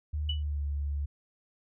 sine tone with pitch glide, 75.2 to 71.8 Hz, D2 to D2, +42 to -39 cents, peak -29 dBFS, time 0.13-1.06 s, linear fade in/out 10 ms, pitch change -81 cents, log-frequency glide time 0.36-0.62 s
sine tone with exponential decay, 2960 Hz, F#7, in tune, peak -28 dBFS, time 0.29-0.43 s, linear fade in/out 5 ms, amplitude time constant 30 ms
effects none

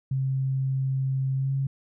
sine tone with pitch glide, 133.4 to 135.97 Hz, C3 to C#3, +34 to -33 cents, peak -23 dBFS, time 0.11-1.67 s, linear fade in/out 5 ms, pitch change +33 cents, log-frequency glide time 1.35-1.52 s, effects none

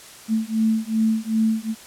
sine beating tone pair, 220 / 222.6 Hz, A3 / A3, 0 / +20 cents, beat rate 2.6 Hz, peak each -21 dBFS, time 0.28-1.75 s, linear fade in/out 50 ms, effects white hiss -43 dBFS RMS until 1.86 s + low-pass 11000 Hz 12 dB/octave

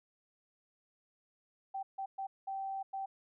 sine tone bursts at uneven times, 777 Hz, G5, 16 cents flat, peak -36 dBFS, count 5, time 1.74-1.83 / 1.98-2.06 / 2.18-2.27 / 2.47-2.83 / 2.93-3.06 s, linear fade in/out 10 ms, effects none

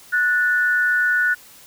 sine tone pair together, 1470.7 / 1760 Hz, F#6 / A6, -11 / 0 cents, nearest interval minor third, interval 311 cents, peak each -16 / -23 dBFS, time 0.12-1.35 s, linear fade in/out 20 ms, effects white hiss -46 dBFS RMS until 1.66 s

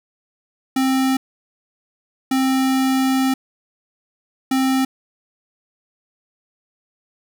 square tone bursts at uneven times, 263.8 Hz, C4, 14 cents sharp, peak -16 dBFS, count 3, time 0.76-1.17 / 2.31-3.34 / 4.51-4.85 s, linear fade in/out 5 ms, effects none

